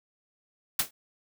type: noise with exponential decay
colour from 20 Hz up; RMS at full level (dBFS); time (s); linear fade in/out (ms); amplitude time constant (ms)
white; -20; 0.79-0.91; 5; 24
effects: none